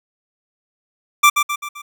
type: tone with echo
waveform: 25% pulse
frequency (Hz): 1174.7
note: D6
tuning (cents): 0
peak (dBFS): -4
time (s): 1.23-1.3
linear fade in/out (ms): 10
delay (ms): 130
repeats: 4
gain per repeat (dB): -6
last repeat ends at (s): 1.82
effects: none